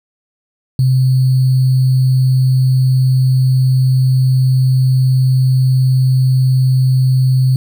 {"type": "tone with sample-and-hold", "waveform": "sine", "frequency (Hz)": 129.9, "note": "C3", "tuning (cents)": -12, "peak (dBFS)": -8, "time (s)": [0.79, 7.56], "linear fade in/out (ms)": 2, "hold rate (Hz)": 4410, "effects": []}